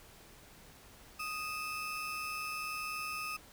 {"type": "tone pair together", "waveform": "35% pulse", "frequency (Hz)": [1244.5, 2630], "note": ["D#6", "E7"], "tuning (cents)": [0, -5], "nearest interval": "octave + minor second", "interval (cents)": 1295, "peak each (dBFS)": [-38, -39], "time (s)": [1.19, 3.37], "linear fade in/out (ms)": 10, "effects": ["pink hiss -57 dBFS RMS until 3.52 s"]}